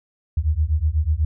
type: beating tone pair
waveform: sine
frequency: 73.42 / 81.52 Hz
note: D2 / E2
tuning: 0 / -19 cents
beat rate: 8.1 Hz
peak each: -20 dBFS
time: 0.37-1.25 s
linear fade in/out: 5 ms
effects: none